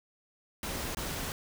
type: noise with dropouts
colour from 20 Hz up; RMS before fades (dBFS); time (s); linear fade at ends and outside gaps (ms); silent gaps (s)
pink; -36; 0.63-1.32; 1; 0.948-0.97
effects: none